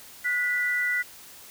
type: tone pair together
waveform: sine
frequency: 1456.8 / 1975.5 Hz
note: F#6 / B6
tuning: -27 / 0 cents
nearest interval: perfect fourth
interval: 527 cents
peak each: -29 / -24 dBFS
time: 0.24-1.03 s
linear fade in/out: 20 ms
effects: white hiss -47 dBFS RMS until 1.5 s